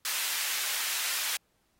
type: high-pass noise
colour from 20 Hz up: pink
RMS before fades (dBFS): -32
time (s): 0.05-1.37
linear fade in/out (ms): 2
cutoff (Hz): 1800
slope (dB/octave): 12
effects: pink hiss -73 dBFS RMS until 1.79 s + AAC 48 kbps